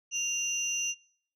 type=tone cluster; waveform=sine; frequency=2787 / 5870 / 6110 Hz; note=F7 / F#8 / G8; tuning=-4 / -15 / -45 cents; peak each=-31 / -32 / -33 dBFS; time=0.11-0.95 s; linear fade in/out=50 ms; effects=noise-tail reverb RT60 0.6 s tail -26 dB re dry + tanh soft clip ceiling -22 dBFS